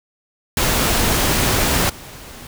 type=noise with level steps; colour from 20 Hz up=pink; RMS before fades=-17 / -37 dBFS; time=0.57-2.47 s; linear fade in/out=2 ms; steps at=1.89 s; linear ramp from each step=10 ms; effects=none